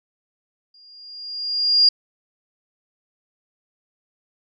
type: tone with exponential growth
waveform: sine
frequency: 4822 Hz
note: D8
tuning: 45 cents sharp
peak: -9 dBFS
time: 0.74-1.89 s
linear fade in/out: 5 ms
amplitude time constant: 250 ms
effects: none